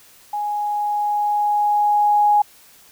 sine tone with level ramp, 830.6 Hz, G#5, in tune, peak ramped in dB -21 to -11 dBFS, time 0.33-2.42 s, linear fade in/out 5 ms, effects white hiss -49 dBFS RMS until 2.91 s

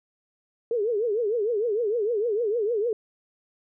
sine tone with vibrato, 441.6 Hz, A4, 6 cents sharp, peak -22 dBFS, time 0.71-2.93 s, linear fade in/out 2 ms, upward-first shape triangle, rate 6.6 Hz, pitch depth 210 cents each way, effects none

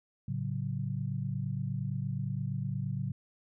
sine chord, F# minor, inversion first, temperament equal, 110 / 138.59 / 185 Hz, A2 / C#3 / F#3, 0 / 0 / 0 cents, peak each -36 / -34 / -38 dBFS, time 0.28-3.12 s, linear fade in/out 5 ms, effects none

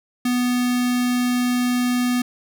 square tone with notch filter, 246.9 Hz, B3, in tune, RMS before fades -20 dBFS, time 0.25-2.22 s, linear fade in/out 5 ms, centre 590 Hz, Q 0.91, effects none

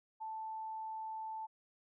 sine tone, 880 Hz, A5, in tune, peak -40 dBFS, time 0.2-1.47 s, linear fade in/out 20 ms, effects none

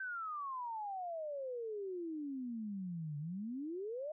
sine exponential two-way sweep, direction down then up, 1566 to 143.3 to 632 Hz, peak -39 dBFS, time 0-4.12 s, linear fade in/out 5 ms, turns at 3.18 s, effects none

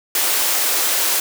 white high-pass noise, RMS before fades -18 dBFS, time 0.15-1.2 s, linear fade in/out 2 ms, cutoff 320 Hz, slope 24 dB/octave, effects none

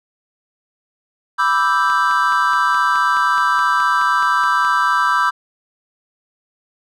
triangle chord, E minor seventh, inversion second, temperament equal, 987.8 / 1174.7 / 1318.5 / 1568 Hz, B5 / D6 / E6 / G6, 0 / 0 / 0 / 0 cents, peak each -17 dBFS, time 1.38-5.31 s, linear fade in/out 20 ms
click train, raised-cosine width 0.2 ms, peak -16 dBFS, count 14, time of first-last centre 1.9-4.648 s, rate 4.73 Hz
effects none

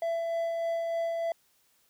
triangle tone with tremolo, 668 Hz, E5, 23 cents sharp, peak -25 dBFS, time 0.02-1.32 s, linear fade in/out 2 ms, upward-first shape sine, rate 3.3 Hz, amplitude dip 25%, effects white hiss -68 dBFS RMS until 1.89 s

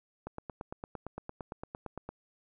click train, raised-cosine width 1 ms, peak -25 dBFS, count 17, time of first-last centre 0.27-2.09 s, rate 8.79 Hz, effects none

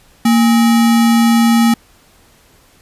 sine tone with sample-and-hold, 230.8 Hz, A#3, 17 cents flat, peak -7 dBFS, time 0.25-1.74 s, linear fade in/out 5 ms, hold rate 1050 Hz, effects pink hiss -49 dBFS RMS until 2.81 s + resampled to 32000 Hz

